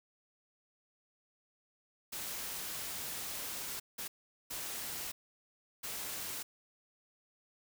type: noise bursts at uneven times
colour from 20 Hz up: white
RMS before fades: -41 dBFS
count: 4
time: 2.12-3.8 / 3.98-4.08 / 4.5-5.12 / 5.83-6.43 s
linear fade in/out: 10 ms
effects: none